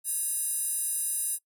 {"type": "tone with high-pass filter", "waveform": "square", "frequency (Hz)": 554.4, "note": "C#5", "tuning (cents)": 0, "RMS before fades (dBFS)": -30, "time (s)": [0.04, 1.39], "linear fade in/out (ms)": 50, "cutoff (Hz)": 10000, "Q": 5.6, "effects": ["noise-tail reverb RT60 0.1 s tail -24 dB re dry"]}